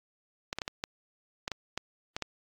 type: clicks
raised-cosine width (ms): 0.2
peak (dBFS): -15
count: 10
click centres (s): 0.529 / 0.586 / 0.618 / 0.679 / 0.839 / 1.479 / 1.517 / 1.776 / 2.165 / 2.223
effects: AAC 64 kbps